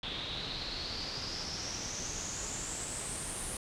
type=noise with low-pass filter sweep; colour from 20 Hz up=pink; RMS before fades=-39 dBFS; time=0.03-3.57 s; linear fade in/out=2 ms; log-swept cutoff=3500 to 9700 Hz; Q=7.5; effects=none